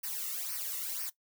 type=noise with flanger; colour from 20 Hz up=blue; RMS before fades=-37 dBFS; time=0.03-1.1 s; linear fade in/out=10 ms; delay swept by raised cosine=0.27 to 1.27 ms; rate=2 Hz; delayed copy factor=-0.8; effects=noise-tail reverb RT60 0.1 s tail -18 dB re dry